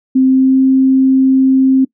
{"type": "tone with pitch glide", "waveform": "sine", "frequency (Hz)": [261.6, 264.3], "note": ["C4", "C4"], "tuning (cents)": [0, 18], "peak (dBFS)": -6, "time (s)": [0.15, 1.85], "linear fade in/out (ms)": 10, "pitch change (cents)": 18, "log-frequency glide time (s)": [0.25, 0.6], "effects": ["noise-tail reverb RT60 0.1 s tail -22 dB re dry"]}